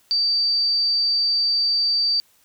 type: tone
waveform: sine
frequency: 4638 Hz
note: D8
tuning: 22 cents flat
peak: -17 dBFS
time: 0.11-2.2 s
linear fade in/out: 0 ms
effects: white hiss -59 dBFS RMS until 2.44 s